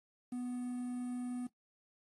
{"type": "tone with quantisation", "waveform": "triangle", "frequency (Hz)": 246.9, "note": "B3", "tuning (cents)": 0, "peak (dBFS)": -35, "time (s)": [0.32, 1.47], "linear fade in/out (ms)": 5, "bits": 10, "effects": ["noise-tail reverb RT60 0.1 s tail -17 dB re dry", "AAC 32 kbps"]}